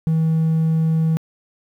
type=tone; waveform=triangle; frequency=160.7 Hz; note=E3; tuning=44 cents flat; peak=-12 dBFS; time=0.07-1.17 s; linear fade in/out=0 ms; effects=tanh soft clip ceiling -9 dBFS + 9-bit